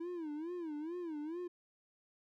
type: tone with vibrato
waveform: triangle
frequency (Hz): 324.8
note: E4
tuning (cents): -26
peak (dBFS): -37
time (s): 0-1.48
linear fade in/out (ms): 10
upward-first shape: sine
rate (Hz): 2.3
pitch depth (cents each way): 170
effects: none